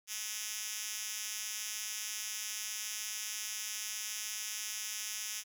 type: tone with high-pass filter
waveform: 5% pulse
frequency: 213.6 Hz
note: G#3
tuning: 49 cents sharp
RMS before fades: -40 dBFS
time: 0.07-5.44 s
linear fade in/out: 50 ms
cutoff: 4500 Hz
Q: 1.2
effects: none